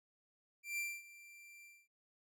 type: tone with ADSR envelope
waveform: 45% pulse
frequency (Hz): 2360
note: D7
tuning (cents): +8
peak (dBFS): -36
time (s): 0.63-1.88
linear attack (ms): 150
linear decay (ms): 240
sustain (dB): -19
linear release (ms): 240
effects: none